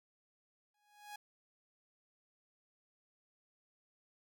sawtooth tone with exponential growth, 830.6 Hz, G#5, in tune, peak -40 dBFS, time 0.74-1.16 s, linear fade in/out 5 ms, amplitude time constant 91 ms, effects none

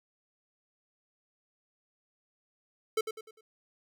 square tone with echo, 440 Hz, A4, in tune, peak -26 dBFS, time 2.97-3.01 s, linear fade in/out 5 ms, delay 100 ms, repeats 4, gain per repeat -8 dB, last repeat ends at 3.41 s, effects none

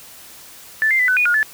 sine tone with pitch steps, 1757 / 2092 / 1996 / 1503 / 2460 / 1432 / 1736 Hz, A6 / C7 / B6 / F#6 / D#7 / F6 / A6, -3 / -1 / +18 / +27 / -20 / +43 / -24 cents, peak -13 dBFS, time 0.82-1.429 s, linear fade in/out 0 ms, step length 87 ms, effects white hiss -41 dBFS RMS until 1.53 s

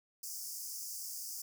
pink high-pass noise, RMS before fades -43 dBFS, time 0.23-1.42 s, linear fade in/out 5 ms, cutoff 4900 Hz, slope 96 dB/octave, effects none

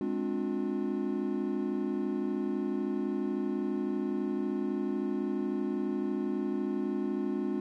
triangle chord, D half-diminished seventh, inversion second, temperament equal with one note detuned, 207.7 / 261.6 / 293.7 / 357.4 Hz, Ab3 / C4 / D4 / F4, 0 / 0 / 0 / +40 cents, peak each -33 dBFS, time 0.01-7.6 s, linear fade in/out 2 ms, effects none

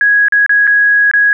sine tone with dropouts, 1661.2 Hz, G#6, in tune, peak -6 dBFS, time 0.01-1.33 s, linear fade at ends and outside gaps 1 ms, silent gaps 0.284-0.323 / 0.463-0.494 / 0.67-0.675 / 1.113-1.136 s, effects none

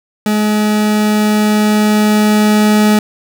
40% pulse tone with level ramp, 211.7 Hz, G#3, 33 cents sharp, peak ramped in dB -10 to -6 dBFS, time 0.26-2.99 s, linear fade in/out 2 ms, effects none

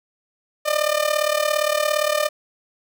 sawtooth tone with amplitude modulation, 602 Hz, D5, 43 cents sharp, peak -11 dBFS, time 0.65-2.29 s, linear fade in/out 20 ms, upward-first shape sine, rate 37.4 Hz, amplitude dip 80%, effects none

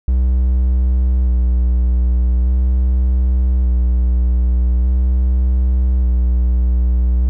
triangle tone with vibrato, 62 Hz, B1, 7 cents sharp, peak -9 dBFS, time 0.08-7.29 s, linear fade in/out 0 ms, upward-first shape square, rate 0.42 Hz, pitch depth 25 cents each way, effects none

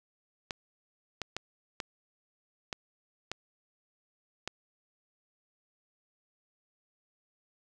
clicks, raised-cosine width 0.2 ms, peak -17 dBFS, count 7, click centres 0.508 / 1.217 / 1.366 / 1.802 / 2.728 / 3.316 / 4.476 s, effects none

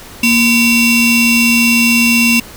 45% pulse ring-modulated tone, 1246 Hz, D#6, 2 cents sharp, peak -5 dBFS, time 0.23-2.4 s, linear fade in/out 5 ms, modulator 1480 Hz, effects pink hiss -34 dBFS RMS until 2.56 s

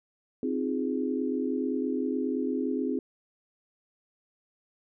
sine chord, F minor seventh, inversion second, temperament equal, 261.6 / 311.1 / 349.2 / 415.3 Hz, C4 / Eb4 / F4 / Ab4, 0 / 0 / 0 / 0 cents, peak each -29 / -34 / -35 / -33 dBFS, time 0.43-2.99 s, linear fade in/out 2 ms, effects none

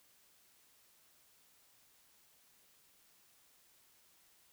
silence, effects white hiss -68 dBFS RMS until 4.52 s

